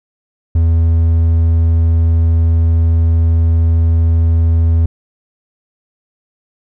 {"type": "tone", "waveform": "triangle", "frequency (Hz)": 82.41, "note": "E2", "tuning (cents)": 0, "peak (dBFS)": -6, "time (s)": [0.55, 4.86], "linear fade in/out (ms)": 5, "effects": []}